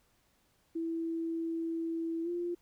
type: tone with pitch glide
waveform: sine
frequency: 329.6 to 348 Hz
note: E4 to F4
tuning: 0 to -6 cents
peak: -32 dBFS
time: 0.75-2.55 s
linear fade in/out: 10 ms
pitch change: +94 cents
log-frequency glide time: 2.23-2.29 s
effects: pink hiss -71 dBFS RMS until 2.61 s